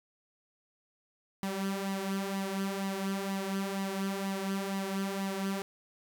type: tone with flanger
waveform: sawtooth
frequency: 194.8 Hz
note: G3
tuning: 11 cents flat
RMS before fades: -34 dBFS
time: 1.43-5.62 s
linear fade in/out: 0 ms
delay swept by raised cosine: 1 to 4.5 ms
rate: 2.1 Hz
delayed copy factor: +0.6
effects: none